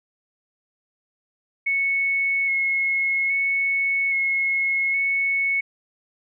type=tone with vibrato; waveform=sine; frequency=2191 Hz; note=C#7; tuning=21 cents flat; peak=-19 dBFS; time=1.66-5.61 s; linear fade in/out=10 ms; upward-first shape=square; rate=0.61 Hz; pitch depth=14 cents each way; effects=none